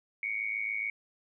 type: tone with amplitude modulation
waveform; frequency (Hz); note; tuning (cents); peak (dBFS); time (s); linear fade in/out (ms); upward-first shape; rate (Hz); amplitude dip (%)
sine; 2229; C#7; +9; -27; 0.23-0.9; 2; sine; 107; 80
effects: none